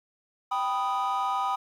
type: chord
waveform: triangle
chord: G augmented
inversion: none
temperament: equal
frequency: 784 / 987.8 / 1244.5 Hz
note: G5 / B5 / D#6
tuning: 0 / 0 / 0 cents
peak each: -27 dBFS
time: 0.51-1.56 s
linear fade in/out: 10 ms
effects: tanh soft clip ceiling -18 dBFS + 10-bit